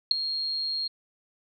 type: tone with ADSR envelope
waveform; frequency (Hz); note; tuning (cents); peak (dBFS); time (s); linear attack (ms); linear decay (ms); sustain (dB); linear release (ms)
sine; 4250; C8; +26; -12; 0.11-0.88; 3; 8; -15; 12
effects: none